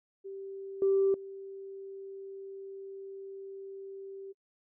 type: tone with level steps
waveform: sine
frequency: 390 Hz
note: G4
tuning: 9 cents flat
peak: -39 / -22 / -41 dBFS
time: 0.24-4.33 s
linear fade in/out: 20 ms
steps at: 0.82 / 1.14 s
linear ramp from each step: 2 ms
effects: noise-tail reverb RT60 0.1 s tail -23 dB re dry + tanh soft clip ceiling -18 dBFS